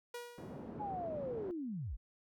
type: tone with exponential decay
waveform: sawtooth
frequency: 480.7 Hz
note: B4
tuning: 47 cents flat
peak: -37 dBFS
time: 0.14-0.79 s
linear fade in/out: 5 ms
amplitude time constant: 140 ms
type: band-pass noise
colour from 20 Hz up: pink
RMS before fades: -47 dBFS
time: 0.38-1.51 s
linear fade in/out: 0 ms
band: 150 to 520 Hz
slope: 12 dB/octave
type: linear sweep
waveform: sine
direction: down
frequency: 856 to 34 Hz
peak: -38 dBFS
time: 0.79-1.97 s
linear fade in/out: 20 ms
effects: none